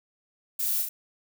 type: noise with echo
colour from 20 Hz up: violet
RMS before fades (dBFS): -29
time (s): 0.59-0.82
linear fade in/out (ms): 5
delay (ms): 35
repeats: 2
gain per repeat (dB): -3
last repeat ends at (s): 0.89
effects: none